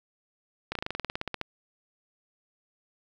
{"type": "slowing click train", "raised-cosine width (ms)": 0.3, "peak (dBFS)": -15, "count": 15, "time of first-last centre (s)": [0.72, 1.413], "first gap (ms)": 33, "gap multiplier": 1.06, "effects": ["9-bit"]}